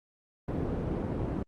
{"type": "low-pass noise", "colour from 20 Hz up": "white", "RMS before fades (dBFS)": -32, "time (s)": [0.48, 1.43], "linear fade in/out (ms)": 5, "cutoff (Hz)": 340, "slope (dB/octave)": 12, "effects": ["Opus 32 kbps"]}